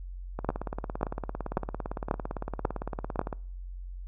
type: two click trains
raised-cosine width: 1 ms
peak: -11 / -19 dBFS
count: 6 / 53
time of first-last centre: 0.49-3.193 / 0.39-3.328 s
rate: 1.85 / 17.7 Hz
effects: noise-tail reverb RT60 0.6 s tail -26 dB re dry + added 45 Hz sine -37 dBFS peak until 4.07 s